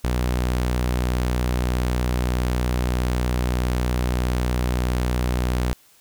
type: tone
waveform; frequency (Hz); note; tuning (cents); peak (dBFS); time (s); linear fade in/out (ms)
sawtooth; 61.6; B1; -4; -16; 0.04-5.73; 0
effects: white hiss -55 dBFS RMS until 6 s